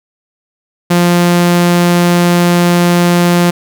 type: tone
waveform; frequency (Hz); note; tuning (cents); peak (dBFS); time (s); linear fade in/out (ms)
sawtooth; 174.61; F3; 0; -3; 0.9-3.51; 10
effects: none